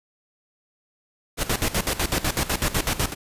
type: noise with tremolo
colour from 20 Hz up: pink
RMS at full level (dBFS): -22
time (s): 1.37-3.15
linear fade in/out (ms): 50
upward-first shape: square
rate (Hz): 8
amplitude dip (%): 80
effects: resampled to 32000 Hz